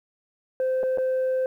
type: tone with dropouts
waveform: sine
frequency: 518 Hz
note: C5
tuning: 17 cents flat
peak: -19 dBFS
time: 0.6-1.46 s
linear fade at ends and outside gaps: 1 ms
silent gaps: 0.831-0.835 / 0.975-0.983 s
effects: tanh soft clip ceiling -20 dBFS + 10-bit